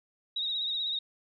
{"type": "tone with vibrato", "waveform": "sine", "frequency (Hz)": 3780, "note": "A#7", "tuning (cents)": 23, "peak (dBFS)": -29, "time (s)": [0.36, 0.99], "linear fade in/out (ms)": 5, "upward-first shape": "triangle", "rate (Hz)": 16, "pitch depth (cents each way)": 66, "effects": []}